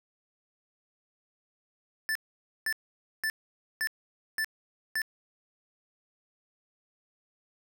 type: tone bursts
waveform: square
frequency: 1760 Hz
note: A6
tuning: in tune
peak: -28 dBFS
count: 6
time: 2.09-5.018 s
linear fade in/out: 0 ms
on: 63 ms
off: 510 ms
effects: none

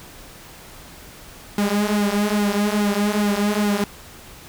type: tone with flanger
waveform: sawtooth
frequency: 206.3 Hz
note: G#3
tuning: 11 cents flat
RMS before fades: -20 dBFS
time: 1.58-3.84 s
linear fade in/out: 2 ms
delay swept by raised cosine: 1.7 to 7 ms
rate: 2.4 Hz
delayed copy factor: -0.8
effects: pink hiss -42 dBFS RMS until 4.48 s

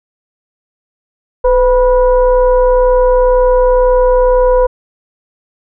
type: tone with frequency modulation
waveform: sine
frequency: 505 Hz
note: B4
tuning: 39 cents sharp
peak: -6 dBFS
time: 1.44-4.67 s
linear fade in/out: 10 ms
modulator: 474 Hz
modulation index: 0.7
effects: none

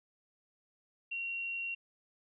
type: tone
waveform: sine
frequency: 2746 Hz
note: F7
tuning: 30 cents flat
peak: -35 dBFS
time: 1.11-1.75 s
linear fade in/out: 10 ms
effects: none

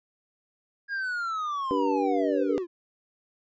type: linear sweep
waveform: triangle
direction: down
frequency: 1645 to 331.1 Hz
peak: -26 dBFS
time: 0.88-2.67 s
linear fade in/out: 50 ms
type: harmonic tone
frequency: 96.6 Hz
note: G2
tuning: 25 cents flat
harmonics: 3 / 4 / 5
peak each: -27 / -29 / -28 dBFS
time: 1.71-2.58 s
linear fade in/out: 0 ms
effects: resampled to 16000 Hz

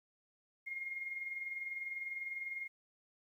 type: tone with tremolo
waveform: sine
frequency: 2136 Hz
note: C7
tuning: 35 cents sharp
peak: -37 dBFS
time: 0.66-2.68 s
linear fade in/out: 20 ms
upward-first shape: sine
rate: 20 Hz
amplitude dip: 55%
effects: 12-bit

